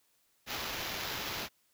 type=noise with sample-and-hold; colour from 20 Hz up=violet; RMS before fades=-38 dBFS; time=0.46-1.49 s; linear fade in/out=50 ms; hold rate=8820 Hz; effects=white hiss -72 dBFS RMS until 1.73 s